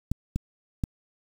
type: clicks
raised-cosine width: 5 ms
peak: -13 / -14 / -13 dBFS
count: 3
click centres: 0.116 / 0.36 / 0.838 s
effects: 7-bit